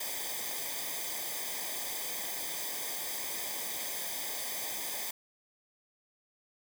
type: noise with comb filter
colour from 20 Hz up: white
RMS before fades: -37 dBFS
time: 0-5.11 s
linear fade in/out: 5 ms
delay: 0.72 ms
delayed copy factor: -0.8
effects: none